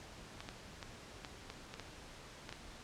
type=clicks; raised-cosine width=0.2 ms; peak=-27 dBFS; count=9; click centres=0.405 / 0.489 / 0.828 / 1.248 / 1.501 / 1.74 / 1.797 / 2.492 / 2.526 s; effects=pink hiss -53 dBFS RMS until 2.83 s + low-pass 7000 Hz 12 dB/octave